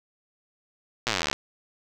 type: slowing click train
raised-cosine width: 0.2 ms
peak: -7 dBFS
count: 24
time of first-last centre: 1.07-1.33 s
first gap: 8 ms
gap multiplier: 1.03
effects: none